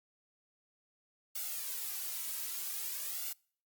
blue noise with flanger, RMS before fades -39 dBFS, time 1.35-3.33 s, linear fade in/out 5 ms, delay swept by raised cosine 1.4 to 3.1 ms, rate 0.51 Hz, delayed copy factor +0.75, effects noise-tail reverb RT60 0.5 s tail -26 dB re dry + Opus 48 kbps

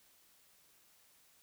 silence, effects white hiss -67 dBFS RMS until 1.42 s

